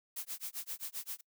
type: noise with tremolo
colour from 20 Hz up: blue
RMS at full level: -39 dBFS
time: 0.16-1.21 s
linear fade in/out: 5 ms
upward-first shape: sine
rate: 7.6 Hz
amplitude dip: 100%
effects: noise-tail reverb RT60 0.1 s tail -25 dB re dry